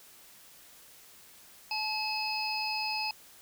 harmonic tone with a mistuned harmonic, 862 Hz, A5, 36 cents flat, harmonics 1 / 3 / 5 / 6, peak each -35 / -35 / -40 / -35 dBFS, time 1.71-3.11 s, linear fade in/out 2 ms, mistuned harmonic 6, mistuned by -57 cents, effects white hiss -55 dBFS RMS until 3.41 s

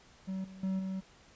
triangle tone with level steps, 190 Hz, F#3, 46 cents sharp, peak -32 / -45 / -28 / -32 dBFS, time 0.27-1.01 s, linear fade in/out 20 ms, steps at 0.44 / 0.63 / 0.79 s, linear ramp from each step 5 ms, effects pink hiss -60 dBFS RMS until 1.35 s + resampled to 16000 Hz

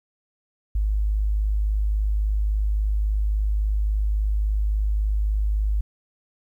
sine tone, 51.8 Hz, G#1, 4 cents flat, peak -19 dBFS, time 0.75-5.81 s, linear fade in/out 5 ms, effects 10-bit

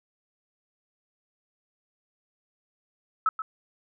sine tone with echo, 1300 Hz, E6, 24 cents flat, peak -19 dBFS, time 3.26-3.29 s, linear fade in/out 2 ms, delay 130 ms, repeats 1, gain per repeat -10 dB, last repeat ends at 3.42 s, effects none

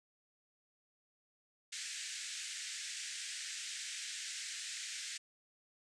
white band-pass noise, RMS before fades -44 dBFS, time 1.72-5.18 s, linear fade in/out 10 ms, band 1600 to 8400 Hz, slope 48 dB/octave, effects none

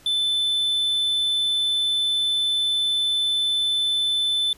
triangle tone, 3520 Hz, A7, in tune, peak -18 dBFS, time 0.06-4.53 s, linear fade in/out 2 ms, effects pink hiss -52 dBFS RMS until 4.57 s + resampled to 32000 Hz

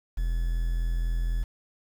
triangle tone with quantisation, 42 Hz, E1, 33 cents sharp, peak -22 dBFS, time 0.17-1.44 s, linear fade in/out 10 ms, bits 8, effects none

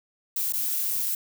violet noise with dropouts, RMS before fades -27 dBFS, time 0.36-1.15 s, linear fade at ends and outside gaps 5 ms, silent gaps 0.525-0.534 s, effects none

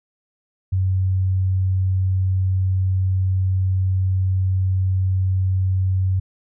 sine tone, 94 Hz, F#2, 28 cents sharp, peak -16 dBFS, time 0.72-6.2 s, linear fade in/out 10 ms, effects none

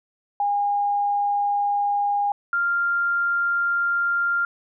sine tone pair in turn, 814 / 1394 Hz, G#5 / F6, -35 / -4 cents, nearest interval major sixth, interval 931 cents, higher second, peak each -19 dBFS, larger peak neither, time 0.4-2.32 / 2.53-4.45 s, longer neither, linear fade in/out 2 ms, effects none

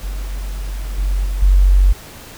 sine tone with level steps, 46.8 Hz, F#1, 20 cents sharp, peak -21 / -14 / -17 / -7 dBFS, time 0.03-1.93 s, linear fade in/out 10 ms, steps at 0.98 / 1.25 / 1.42 s, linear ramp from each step 5 ms, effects pink hiss -37 dBFS RMS until 2.37 s

